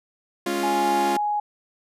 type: chord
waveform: sawtooth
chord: Db major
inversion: second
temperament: equal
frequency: 207.7 / 277.2 / 349.2 Hz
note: Ab3 / Db4 / F4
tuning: 0 / 0 / 0 cents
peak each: -27 / -25 / -21 dBFS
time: 0.46-1.17 s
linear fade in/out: 5 ms
type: tone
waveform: sine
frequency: 833 Hz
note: G#5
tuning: 5 cents sharp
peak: -21 dBFS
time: 0.63-1.4 s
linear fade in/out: 5 ms
effects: resampled to 32000 Hz